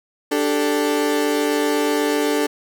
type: chord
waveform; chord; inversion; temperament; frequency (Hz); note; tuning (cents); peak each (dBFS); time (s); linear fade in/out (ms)
35% pulse; D suspended fourth; none; equal; 293.7 / 392 / 440; D4 / G4 / A4; 0 / 0 / 0; -19 / -24 / -19; 0.31-2.47; 10
effects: none